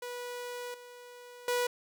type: tone with level steps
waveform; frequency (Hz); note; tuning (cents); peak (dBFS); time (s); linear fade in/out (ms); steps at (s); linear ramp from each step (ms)
sawtooth; 488.9; B4; -18; -34 / -44 / -24; 0.02-1.67; 5; 0.74 / 1.48; 2
effects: none